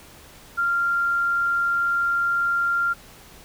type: tone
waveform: sine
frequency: 1389 Hz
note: F6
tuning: 10 cents flat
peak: -19 dBFS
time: 0.57-2.94 s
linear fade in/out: 20 ms
effects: pink hiss -47 dBFS RMS until 3.44 s